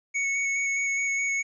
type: tone with vibrato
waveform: square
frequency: 2217 Hz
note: C#7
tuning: in tune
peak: -25 dBFS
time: 0.14-1.43 s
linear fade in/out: 20 ms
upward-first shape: square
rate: 4.8 Hz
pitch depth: 10 cents each way
effects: resampled to 22050 Hz + 11-bit